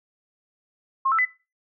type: tone with pitch steps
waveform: sine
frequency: 1071 / 1322 / 2005 Hz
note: C6 / E6 / B6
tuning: +40 / +5 / +26 cents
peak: -18 dBFS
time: 1.05-1.254 s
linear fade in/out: 10 ms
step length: 68 ms
effects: noise-tail reverb RT60 0.3 s tail -20 dB re dry